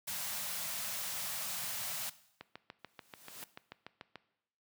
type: band-stop noise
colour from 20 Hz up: white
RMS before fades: -39 dBFS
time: 0.07-2.1 s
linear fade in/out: 10 ms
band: 220 to 540 Hz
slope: 48 dB/octave
type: click train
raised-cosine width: 0.3 ms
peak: -29 dBFS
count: 13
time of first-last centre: 2.41-4.157 s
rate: 6.87 Hz
type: noise with exponential growth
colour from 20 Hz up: white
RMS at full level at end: -45 dBFS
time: 2.79-3.44 s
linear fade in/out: 1 ms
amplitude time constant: 140 ms
effects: noise-tail reverb RT60 0.8 s tail -17 dB re dry + high-pass 100 Hz 12 dB/octave